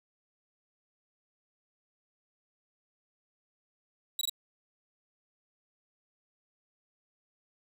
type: tone bursts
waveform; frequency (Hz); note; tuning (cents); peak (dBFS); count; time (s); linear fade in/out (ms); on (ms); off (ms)
sawtooth; 3867; B7; -37; -26; 3; 4.19-4.296; 2; 22; 20
effects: none